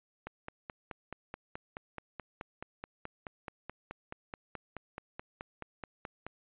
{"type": "click train", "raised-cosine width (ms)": 0.5, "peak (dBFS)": -25, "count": 29, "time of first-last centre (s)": [0.27, 6.266], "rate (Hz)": 4.67, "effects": ["resampled to 8000 Hz"]}